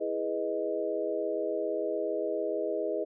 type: chord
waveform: sine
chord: E major seventh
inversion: none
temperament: equal with one note detuned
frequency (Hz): 329.6 / 416.5 / 493.9 / 622.3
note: E4 / G#4 / B4 / D#5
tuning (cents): 0 / +5 / 0 / 0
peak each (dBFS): -36 / -33 / -35 / -33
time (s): 0-3.05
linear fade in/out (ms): 20
effects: none